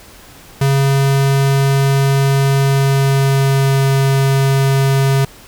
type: tone with pitch glide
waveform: square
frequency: 137.3 to 136.12 Hz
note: C#3 to C#3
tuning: -16 to -31 cents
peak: -11 dBFS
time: 0.61-5.25 s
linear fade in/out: 5 ms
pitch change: -15 cents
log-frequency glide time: 2.61-3.84 s
effects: pink hiss -40 dBFS RMS until 5.47 s